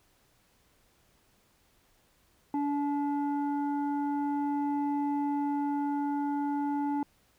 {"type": "tone pair together", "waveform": "sine", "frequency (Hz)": [287.2, 862], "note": ["D4", "A5"], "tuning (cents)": [-39, -36], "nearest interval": "octave + perfect fifth", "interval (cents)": 1903, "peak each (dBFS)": [-27, -31], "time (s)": [2.54, 7.03], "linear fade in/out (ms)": 2, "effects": ["tanh soft clip ceiling -24 dBFS", "pink hiss -67 dBFS RMS until 7.38 s"]}